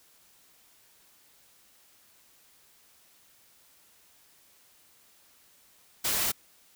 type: noise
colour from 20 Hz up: white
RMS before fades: -28 dBFS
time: 6.04-6.32 s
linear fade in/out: 10 ms
effects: white hiss -61 dBFS RMS until 6.75 s